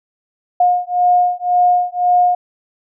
sine beating tone pair, 715 / 716.9 Hz, F5 / F5, +41 / +45 cents, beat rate 1.9 Hz, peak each -14 dBFS, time 0.6-2.35 s, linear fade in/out 5 ms, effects none

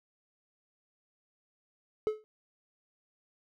triangle tone with exponential decay, 430 Hz, A4, 40 cents flat, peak -21 dBFS, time 2.07-2.24 s, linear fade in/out 0 ms, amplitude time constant 36 ms, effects none

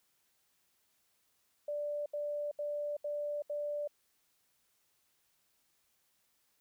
sine tone bursts, 587.3 Hz, D5, in tune, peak -34 dBFS, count 5, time 1.68-3.876 s, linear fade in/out 5 ms, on 380 ms, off 74 ms, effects white hiss -75 dBFS RMS until 6.6 s

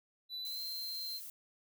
triangle tone with pitch glide, 3978 to 4135 Hz, B7 to C8, +12 to -21 cents, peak -38 dBFS, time 0.29-1.21 s, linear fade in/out 50 ms, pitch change +67 cents, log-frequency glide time 0.4-0.62 s
violet noise, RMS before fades -47 dBFS, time 0.45-1.3 s, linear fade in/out 2 ms
effects none

